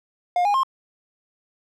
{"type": "tone with pitch steps", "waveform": "triangle", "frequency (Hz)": [711, 818, 1064], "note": ["F5", "G#5", "C6"], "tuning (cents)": [31, -26, 29], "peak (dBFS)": -15, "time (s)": [0.36, 0.633], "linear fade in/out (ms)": 2, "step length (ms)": 91, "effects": []}